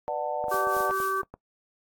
sine chord, B minor seventh, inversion none, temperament just, 493.9 / 592.7 / 740.8 / 889 Hz, B4 / D5 / F#5 / A5, 0 / +16 / +2 / +18 cents, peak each -36 / -31 / -32 / -33 dBFS, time 0.08-0.91 s, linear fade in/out 0 ms
clicks, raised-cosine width 1 ms, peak -26 dBFS, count 10, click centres 0.441 / 0.483 / 0.543 / 0.671 / 0.767 / 0.806 / 0.896 / 1.002 / 1.232 / 1.34 s
blue noise with tremolo, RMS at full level -38 dBFS, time 0.48-1.22 s, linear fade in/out 50 ms, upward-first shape triangle, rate 4.1 Hz, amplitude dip 80%
harmonic tone, 385.3 Hz, G4, 30 cents flat, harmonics 1 / 3 / 4, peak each -31 / -26 / -33 dBFS, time 0.51-1.22 s, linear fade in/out 10 ms
effects noise-tail reverb RT60 0.1 s tail -20 dB re dry + AAC 64 kbps

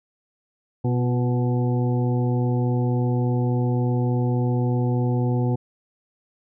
harmonic tone with a mistuned harmonic, 123.47 Hz, B2, in tune, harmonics 1 / 2 / 3 / 4 / 6 / 7, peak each -20 / -26 / -30 / -32 / -36 / -37 dBFS, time 0.84-5.56 s, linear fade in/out 10 ms, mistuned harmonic 3, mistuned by -39 cents, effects none

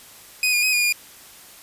sawtooth tone with pitch steps, 2498 / 2428 / 2521 / 2439 / 2425 Hz, D#7 / D#7 / D#7 / D#7 / D#7, +6 / -43 / +22 / -35 / -45 cents, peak -14 dBFS, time 0.43-0.925 s, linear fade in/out 2 ms, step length 99 ms, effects white hiss -45 dBFS RMS until 1.62 s + resampled to 32000 Hz

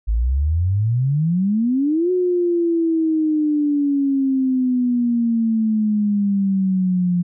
sine exponential two-way sweep, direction up then down, 51.7 to 366.9 to 174.8 Hz, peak -15 dBFS, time 0.07-7.23 s, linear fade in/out 20 ms, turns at 2.11 s, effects none

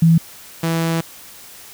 sine / sawtooth tone pair in turn, 164.81 / 164.81 Hz, E3 / E3, 0 / 0 cents, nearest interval unison, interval 0 cents, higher neither, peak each -8 / -13 dBFS, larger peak first, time 0.02-0.18 / 0.63-1.01 s, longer second, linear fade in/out 5 ms, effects white hiss -40 dBFS RMS until 1.73 s

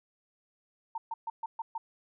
sine tone bursts, 909 Hz, A#5, 44 cents flat, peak -32 dBFS, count 6, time 0.95-1.78 s, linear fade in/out 5 ms, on 30 ms, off 130 ms, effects none

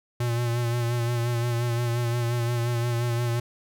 square tone with vibrato, 119.1 Hz, A#2, 38 cents sharp, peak -24 dBFS, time 0.2-3.4 s, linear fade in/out 5 ms, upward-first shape sine, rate 5.7 Hz, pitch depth 36 cents each way, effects none

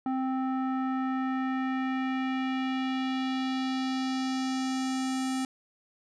square tone with low-pass filter sweep, 261.6 Hz, C4, in tune, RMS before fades -30 dBFS, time 0.06-5.45 s, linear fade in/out 2 ms, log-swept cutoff 990 to 8600 Hz, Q 1.7, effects none

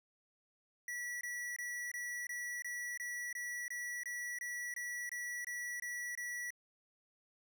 square tone bursts, 1944 Hz, B6, 28 cents flat, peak -40 dBFS, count 16, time 0.88-6.505 s, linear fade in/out 2 ms, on 330 ms, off 23 ms, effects none

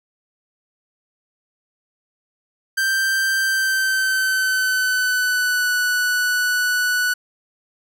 45% pulse tone with pitch glide, 1568 to 1480 Hz, G6 to F#6, 0 to 0 cents, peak -17 dBFS, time 2.77-7.14 s, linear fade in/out 10 ms, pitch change -100 cents, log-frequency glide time 3.39-5.71 s, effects none

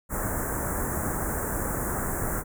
pink band-stop noise, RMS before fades -29 dBFS, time 0.09-2.44 s, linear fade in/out 50 ms, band 1800 to 7200 Hz, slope 48 dB/octave, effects none

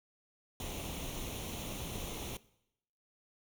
pink noise with comb filter, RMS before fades -41 dBFS, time 0.6-2.37 s, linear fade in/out 2 ms, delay 0.31 ms, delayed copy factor +0.65, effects noise-tail reverb RT60 0.8 s tail -20 dB re dry

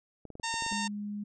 clicks, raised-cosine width 2 ms, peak -31 dBFS, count 8, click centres 0.253 / 0.303 / 0.354 / 0.398 / 0.541 / 0.623 / 0.664 / 0.724 s
harmonic tone, 914 Hz, A#5, 34 cents flat, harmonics 1 / 2 / 3 / 4 / 5 / 6 / 7 / 8 / 9, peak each -35 / -38 / -40 / -41 / -42 / -43 / -43 / -44 / -45 dBFS, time 0.43-0.88 s, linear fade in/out 10 ms
sine tone, 206.4 Hz, G#3, 10 cents flat, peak -34 dBFS, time 0.71-1.24 s, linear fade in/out 10 ms
effects none

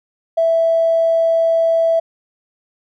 triangle tone with tanh clipping, 659.3 Hz, E5, in tune, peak -11 dBFS, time 0.37-2 s, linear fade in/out 10 ms, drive 2 dB, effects none

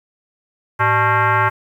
sine tone with frequency modulation, 110 Hz, A2, in tune, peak -12 dBFS, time 0.79-1.5 s, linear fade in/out 20 ms, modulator 493 Hz, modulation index 3.4, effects 8-bit

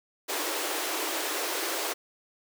pink high-pass noise, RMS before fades -31 dBFS, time 0.28-1.94 s, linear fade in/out 20 ms, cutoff 300 Hz, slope 96 dB/octave, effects none

